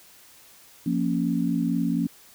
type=chord; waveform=sine; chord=Bb minor; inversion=second; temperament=equal; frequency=174.61 / 233.1 / 277.2 Hz; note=F3 / Bb3 / Db4; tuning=0 / 0 / 0 cents; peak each=-26 dBFS; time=0.86-2.07 s; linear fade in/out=5 ms; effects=white hiss -52 dBFS RMS until 2.34 s